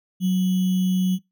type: tone with sample-and-hold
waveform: sine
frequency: 185 Hz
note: F#3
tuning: in tune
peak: -17 dBFS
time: 0.2-1.19 s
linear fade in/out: 50 ms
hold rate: 3150 Hz
effects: noise-tail reverb RT60 0.2 s tail -24 dB re dry